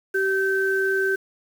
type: tone pair together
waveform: sine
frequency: 386.1 / 1546.1 Hz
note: G4 / G6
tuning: -26 / -24 cents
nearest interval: 2 octaves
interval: 2402 cents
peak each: -22 dBFS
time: 0.14-1.16 s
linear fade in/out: 10 ms
effects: 7-bit